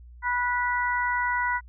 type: harmonic tone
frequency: 490 Hz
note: B4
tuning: 14 cents flat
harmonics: 2 / 3 / 4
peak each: -26 / -28 / -29 dBFS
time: 0.22-1.61 s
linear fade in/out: 50 ms
effects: added 60 Hz sine -44 dBFS peak until 1.68 s